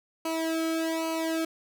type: tone with flanger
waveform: sawtooth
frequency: 324.6 Hz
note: E4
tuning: 27 cents flat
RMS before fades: -29 dBFS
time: 0.25-1.45 s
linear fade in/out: 5 ms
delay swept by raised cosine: 0.56 to 1.1 ms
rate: 1.2 Hz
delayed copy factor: -1
effects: none